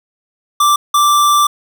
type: tone bursts at uneven times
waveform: square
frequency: 1174 Hz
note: D6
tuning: 1 cent flat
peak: -9 dBFS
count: 2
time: 0.6-0.76 / 0.94-1.47 s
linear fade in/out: 5 ms
effects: none